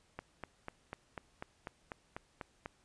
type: click train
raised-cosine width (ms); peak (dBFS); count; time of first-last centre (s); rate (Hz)
0.5; -26; 11; 0.19-2.659; 4.05
effects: pink hiss -70 dBFS RMS until 2.84 s + resampled to 22050 Hz